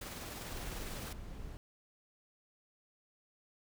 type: noise with tremolo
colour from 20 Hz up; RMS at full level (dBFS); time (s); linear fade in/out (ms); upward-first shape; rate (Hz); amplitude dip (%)
pink; -44; 0.01-1.13; 5; sine; 20; 30
type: noise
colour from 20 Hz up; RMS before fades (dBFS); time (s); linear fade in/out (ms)
brown; -45; 0.52-1.57; 0
effects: none